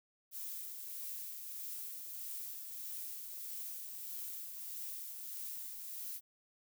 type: noise with tremolo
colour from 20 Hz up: violet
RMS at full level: -43 dBFS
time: 0.31-6.21 s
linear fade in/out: 50 ms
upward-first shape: triangle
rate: 1.6 Hz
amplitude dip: 40%
effects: none